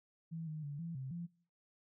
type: tone with pitch steps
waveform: sine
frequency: 163.8 / 154.8 / 144 / 167.5 / 132.2 / 171.6 Hz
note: E3 / D#3 / D3 / E3 / C3 / F3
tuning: -11 / -9 / -34 / +28 / +18 / -30 cents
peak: -40 dBFS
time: 0.31-1.27 s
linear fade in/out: 20 ms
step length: 160 ms
effects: noise-tail reverb RT60 0.6 s tail -26 dB re dry